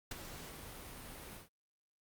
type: noise with ADSR envelope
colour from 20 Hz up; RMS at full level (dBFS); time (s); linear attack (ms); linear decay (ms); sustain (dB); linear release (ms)
pink; -39; 0.11-1.49; 5; 16; -10; 130
effects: Opus 48 kbps